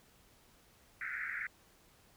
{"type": "band-pass noise", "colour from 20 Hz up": "white", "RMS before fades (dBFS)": -40, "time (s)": [1.01, 1.47], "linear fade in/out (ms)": 2, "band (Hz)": [1400, 2200], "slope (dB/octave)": 96, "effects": ["pink hiss -65 dBFS RMS until 2.16 s"]}